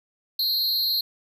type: tone with amplitude modulation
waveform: square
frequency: 4186 Hz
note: C8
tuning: in tune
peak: -18 dBFS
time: 0.39-1.01 s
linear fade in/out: 5 ms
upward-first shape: sine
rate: 299 Hz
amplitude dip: 85%
effects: none